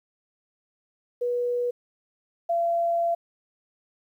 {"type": "tone pair in turn", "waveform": "sine", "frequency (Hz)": [486.6, 681], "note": ["B4", "F5"], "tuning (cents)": [-26, -44], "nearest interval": "tritone", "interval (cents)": 582, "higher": "second", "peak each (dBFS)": [-23, -21], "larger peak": "second", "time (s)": [[1.21, 1.71], [2.49, 3.15]], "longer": "second", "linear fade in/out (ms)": 10, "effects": ["10-bit"]}